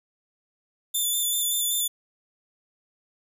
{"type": "tone with vibrato", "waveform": "5% pulse", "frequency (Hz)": 3520, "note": "A7", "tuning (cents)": 0, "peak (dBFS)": -16, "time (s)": [0.94, 1.88], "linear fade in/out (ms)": 10, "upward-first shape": "square", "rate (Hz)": 5.2, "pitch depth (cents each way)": 20, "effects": []}